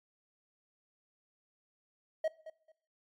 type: tone with echo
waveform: triangle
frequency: 634 Hz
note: D#5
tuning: 32 cents sharp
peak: -26 dBFS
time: 2.24-2.28 s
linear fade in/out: 5 ms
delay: 220 ms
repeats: 2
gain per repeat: -15 dB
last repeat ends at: 2.72 s
effects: noise-tail reverb RT60 0.5 s tail -19 dB re dry + MP3 96 kbps